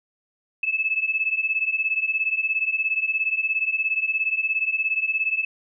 sine beating tone pair, 2597 / 2614 Hz, E7 / E7, -26 / -15 cents, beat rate 17 Hz, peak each -25 / -23 dBFS, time 0.63-5.45 s, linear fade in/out 5 ms, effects none

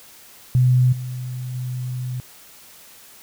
sine tone with level steps, 126 Hz, B2, 35 cents sharp, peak -12 / -26 / -24 dBFS, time 0.55-2.2 s, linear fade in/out 0 ms, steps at 0.92 / 1.54 s, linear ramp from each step 10 ms, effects white hiss -46 dBFS RMS until 3.22 s

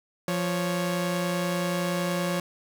sawtooth tone pair together, 174.63 / 554.4 Hz, F3 / C#5, 0 / 0 cents, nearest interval octave + minor sixth, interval 2000 cents, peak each -23 / -26 dBFS, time 0.28-2.4 s, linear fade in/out 2 ms, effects none

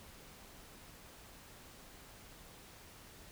silence, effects pink hiss -56 dBFS RMS until 3.31 s

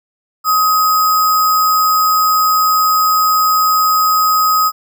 sine tone with sample-and-hold, 1259 Hz, D#6, 20 cents sharp, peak -9 dBFS, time 0.44-4.72 s, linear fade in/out 50 ms, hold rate 6300 Hz, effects none

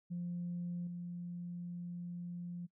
sine tone with level steps, 174.7 Hz, F3, 1 cent sharp, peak -36 / -40 dBFS, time 0.1-2.67 s, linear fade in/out 20 ms, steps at 0.87 s, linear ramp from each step 2 ms, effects noise-tail reverb RT60 0.1 s tail -25 dB re dry + tanh soft clip ceiling -33 dBFS

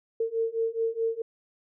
sine beating tone pair, 451.4 / 456.1 Hz, A4 / A#4, +44 / -38 cents, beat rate 4.7 Hz, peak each -29 / -28 dBFS, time 0.2-1.22 s, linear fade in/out 5 ms, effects none

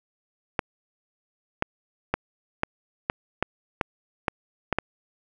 clicks, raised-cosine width 0.5 ms, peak -7 dBFS, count 10, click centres 0.592 / 1.624 / 2.14 / 2.634 / 3.099 / 3.426 / 3.812 / 4.282 / 4.727 / 4.786 s, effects none

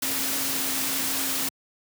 sine tone in noise, 268.9 Hz, C4, 47 cents sharp, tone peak -37 dBFS, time 0.02-1.49 s, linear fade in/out 5 ms, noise white, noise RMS -27 dBFS, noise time 0.02-1.49 s, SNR -13 dB, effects high-pass 100 Hz 12 dB/octave

